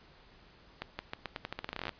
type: accelerating click train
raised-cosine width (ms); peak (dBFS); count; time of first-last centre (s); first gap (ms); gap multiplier
0.3; -20; 19; 0.82-1.893; 170; 0.85
effects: pink hiss -59 dBFS RMS until 1.99 s + resampled to 11025 Hz